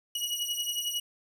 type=beating tone pair; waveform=sawtooth; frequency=2903 / 2914 Hz; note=F#7 / F#7; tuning=-34 / -27 cents; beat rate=11 Hz; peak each=-30 dBFS; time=0.15-1 s; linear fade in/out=5 ms; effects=none